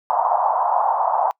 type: band-pass noise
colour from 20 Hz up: white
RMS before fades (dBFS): -19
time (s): 0.1-1.31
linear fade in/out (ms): 0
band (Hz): 690 to 1000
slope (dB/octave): 48
effects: noise-tail reverb RT60 0.1 s tail -25 dB re dry